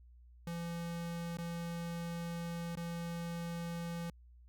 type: tone with dropouts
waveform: square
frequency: 169.7 Hz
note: F3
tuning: 49 cents flat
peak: -39 dBFS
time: 0.47-4.1 s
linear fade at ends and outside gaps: 2 ms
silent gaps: 1.371-1.385 / 2.754-2.771 s
effects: added 60 Hz sine -56 dBFS peak until 4.48 s